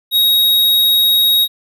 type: tone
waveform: square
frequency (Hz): 3783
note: A#7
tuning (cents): +25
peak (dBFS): -10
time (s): 0.11-1.48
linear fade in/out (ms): 50
effects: none